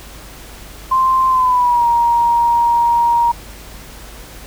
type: tone with pitch glide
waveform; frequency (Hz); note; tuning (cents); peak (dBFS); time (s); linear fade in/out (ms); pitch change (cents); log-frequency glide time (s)
sine; 1045 to 941.8; C6 to A#5; -2 to +18; -10; 0.91-3.32; 10; -180; 1.28-1.86
effects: added 50 Hz sine -37 dBFS peak until 4.46 s + pink hiss -37 dBFS RMS until 4.46 s